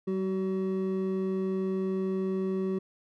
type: tone pair together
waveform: triangle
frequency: 190.9 / 377.6 Hz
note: G3 / F#4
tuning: -46 / +35 cents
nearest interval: octave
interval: 1181 cents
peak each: -28 dBFS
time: 0.07-2.79 s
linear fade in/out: 10 ms
effects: none